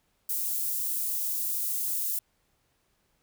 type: high-pass noise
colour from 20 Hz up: white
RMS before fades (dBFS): -30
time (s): 0.29-2.19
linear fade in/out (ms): 5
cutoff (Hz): 11000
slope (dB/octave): 12
effects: pink hiss -72 dBFS RMS until 3.22 s